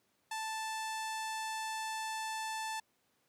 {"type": "tone with low-pass filter", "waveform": "sawtooth", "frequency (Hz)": 880, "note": "A5", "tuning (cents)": 0, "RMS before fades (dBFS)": -39, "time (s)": [0.31, 2.8], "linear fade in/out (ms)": 5, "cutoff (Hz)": 9600, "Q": 1.3, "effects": ["pink hiss -75 dBFS RMS until 3.28 s", "high-pass 150 Hz 12 dB/octave"]}